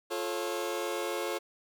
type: chord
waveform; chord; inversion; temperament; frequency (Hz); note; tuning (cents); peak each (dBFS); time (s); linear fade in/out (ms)
sawtooth; F augmented; none; just; 349.2 / 436.5 / 545.7; F4 / A4 / C#5; 0 / -14 / -27; -32; 0.1-1.39; 20
effects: none